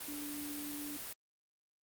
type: tone in noise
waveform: sine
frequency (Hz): 292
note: D4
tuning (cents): -10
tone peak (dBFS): -42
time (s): 0.08-0.97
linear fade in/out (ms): 5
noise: white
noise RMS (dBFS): -44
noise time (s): 0-1.13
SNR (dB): -1
effects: Opus 32 kbps